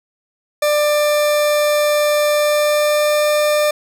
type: tone with pitch glide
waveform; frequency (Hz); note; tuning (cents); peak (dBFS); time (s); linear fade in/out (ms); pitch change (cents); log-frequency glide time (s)
40% pulse; 594 to 598.1; D5 to D5; +20 to +31; -12; 0.62-3.71; 5; +11; 2.32-3.28
effects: none